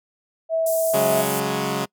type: tone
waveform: sine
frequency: 651 Hz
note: E5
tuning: 22 cents flat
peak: -18 dBFS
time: 0.49-1.25 s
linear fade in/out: 50 ms
type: band-pass noise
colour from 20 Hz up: white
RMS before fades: -30 dBFS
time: 0.66-1.4 s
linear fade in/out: 5 ms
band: 7000 to 16000 Hz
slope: 24 dB/octave
type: chord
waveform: 10% pulse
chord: C# suspended fourth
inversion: none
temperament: equal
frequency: 138.59 / 185 / 207.7 Hz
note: C#3 / F#3 / G#3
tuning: 0 / 0 / 0 cents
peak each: -18 dBFS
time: 0.93-1.86 s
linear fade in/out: 20 ms
effects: noise-tail reverb RT60 0.1 s tail -26 dB re dry